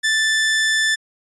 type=tone; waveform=sawtooth; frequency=1761 Hz; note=A6; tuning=1 cent sharp; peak=-12 dBFS; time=0.03-0.96 s; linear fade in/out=20 ms; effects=resampled to 22050 Hz